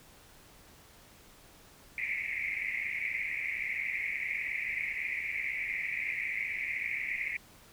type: band-pass noise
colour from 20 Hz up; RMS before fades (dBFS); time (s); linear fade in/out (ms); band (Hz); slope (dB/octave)
pink; -35; 1.98-7.37; 2; 2000 to 2400; 96
effects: pink hiss -57 dBFS RMS until 7.72 s